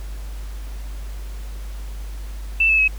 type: tone with pitch steps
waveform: sine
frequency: 2658 / 2609 / 2562 Hz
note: E7 / E7 / E7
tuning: +14 / -18 / -50 cents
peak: -13 dBFS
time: 2.6-2.879 s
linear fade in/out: 5 ms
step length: 93 ms
effects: added 50 Hz sine -28 dBFS peak until 2.98 s + pink hiss -45 dBFS RMS until 2.98 s